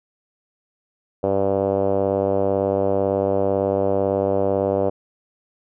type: tone with low-pass filter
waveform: 5% pulse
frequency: 98 Hz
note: G2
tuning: in tune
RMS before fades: -20 dBFS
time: 1.23-4.9 s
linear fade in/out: 10 ms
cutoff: 550 Hz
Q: 3.2
effects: none